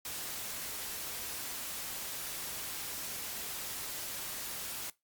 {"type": "noise", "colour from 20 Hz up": "white", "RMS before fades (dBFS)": -40, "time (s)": [0.05, 4.9], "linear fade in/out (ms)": 2, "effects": ["noise-tail reverb RT60 0.2 s tail -21 dB re dry", "Opus 48 kbps"]}